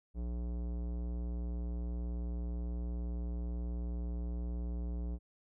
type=tone with tanh clipping; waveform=sine; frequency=59.4 Hz; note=A#1; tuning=33 cents sharp; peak=-37 dBFS; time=0.14-5.19 s; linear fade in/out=50 ms; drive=17 dB; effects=none